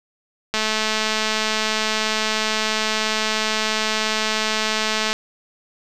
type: click train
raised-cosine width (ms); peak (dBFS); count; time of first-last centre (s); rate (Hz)
0.2; -4; 997; 0.54-5.13; 217
effects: none